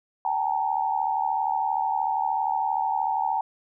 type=tone cluster; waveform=sine; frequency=775 / 852 / 925 Hz; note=G5 / G#5 / A#5; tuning=-20 / +44 / -14 cents; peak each=-27 dBFS; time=0.25-3.41 s; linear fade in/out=2 ms; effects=none